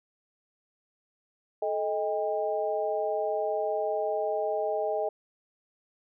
sine tone cluster, 433.4 / 628 / 803 Hz, A4 / D#5 / G5, -26 / +16 / +41 cents, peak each -31 / -29 / -33 dBFS, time 1.62-5.09 s, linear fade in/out 5 ms, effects none

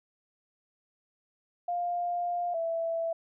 sine tone pair in turn, 702 / 662.6 Hz, F5 / E5, +9 / +9 cents, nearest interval minor second, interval 100 cents, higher first, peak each -28 dBFS, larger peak neither, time 1.68-2.54 / 2.54-3.13 s, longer first, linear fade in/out 5 ms, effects none

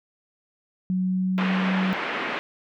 sine tone with pitch glide, 185 to 187.91 Hz, F#3 to F#3, 0 to +27 cents, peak -21 dBFS, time 0.9-1.93 s, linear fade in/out 0 ms, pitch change +27 cents, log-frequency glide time 1-1.65 s
white band-pass noise, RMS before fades -29 dBFS, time 1.38-2.39 s, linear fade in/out 0 ms, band 190 to 2500 Hz, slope 24 dB/octave
effects none

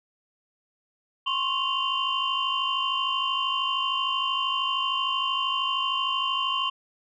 sine tone cluster, 1045 / 1098 / 2803 / 3070 Hz, C6 / C#6 / F7 / G7, -2 / -17 / +6 / -37 cents, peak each -29 dBFS, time 1.26-6.7 s, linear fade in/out 10 ms, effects tanh soft clip ceiling -14 dBFS

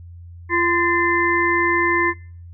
harmonic tone with a mistuned harmonic, 344.6 Hz, F4, 23 cents flat, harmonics 1 / 3 / 5 / 6, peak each -21 / -21 / -21 / -21 dBFS, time 0.49-2.14 s, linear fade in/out 50 ms, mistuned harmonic 5, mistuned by +54 cents, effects noise-tail reverb RT60 0.5 s tail -24 dB re dry + added 86 Hz sine -36 dBFS peak until 2.53 s

